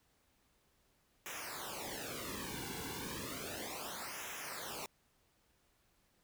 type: noise with flanger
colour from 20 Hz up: pink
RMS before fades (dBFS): -44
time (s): 1.26-4.86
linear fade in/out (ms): 0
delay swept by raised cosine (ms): 0.22 to 1.62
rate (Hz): 0.33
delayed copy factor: -1
effects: pink hiss -74 dBFS RMS until 6.23 s